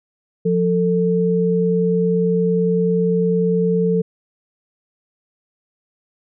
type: tone pair together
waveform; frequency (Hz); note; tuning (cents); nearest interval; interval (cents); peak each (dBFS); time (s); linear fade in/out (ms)
sine; 176.55 / 445.3; F3 / A4; +19 / +21; octave + major third; 1602; -17; 0.45-4.02; 10
effects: none